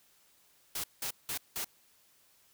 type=noise bursts; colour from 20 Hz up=white; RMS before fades=-36 dBFS; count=4; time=0.75-1.646 s; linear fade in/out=5 ms; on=89 ms; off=180 ms; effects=white hiss -66 dBFS RMS until 2.53 s